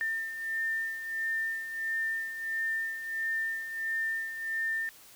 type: beating tone pair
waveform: sine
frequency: 1800 / 1801.5 Hz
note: A6 / A6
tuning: +39 / +40 cents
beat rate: 1.5 Hz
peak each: -38 / -31 dBFS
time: 0.01-4.89 s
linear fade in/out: 0 ms
effects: white hiss -54 dBFS RMS until 5.15 s